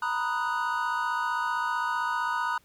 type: chord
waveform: triangle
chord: B major seventh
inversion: third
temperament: equal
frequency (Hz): 932.3 / 987.8 / 1244.5 / 1480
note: A#5 / B5 / D#6 / F#6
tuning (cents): 0 / 0 / 0 / 0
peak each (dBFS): -30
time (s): 0.02-2.58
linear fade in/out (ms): 5
effects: pink hiss -63 dBFS RMS until 2.64 s